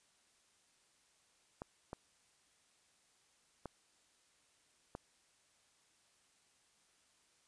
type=clicks; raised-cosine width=1 ms; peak=-29 dBFS; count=4; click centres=1.619 / 1.931 / 3.657 / 4.951 s; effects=white hiss -72 dBFS RMS until 7.47 s + resampled to 22050 Hz